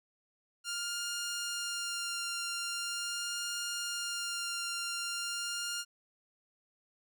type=tone with vibrato; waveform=10% pulse; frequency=1400 Hz; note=F6; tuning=4 cents sharp; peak=-26 dBFS; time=0.64-5.85 s; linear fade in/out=50 ms; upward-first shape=sine; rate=0.42 Hz; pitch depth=11 cents each way; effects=none